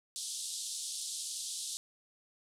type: band-pass noise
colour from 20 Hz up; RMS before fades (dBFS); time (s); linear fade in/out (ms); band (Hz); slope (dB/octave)
white; -40; 0.16-1.77; 0; 3400 to 10000; 48
effects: none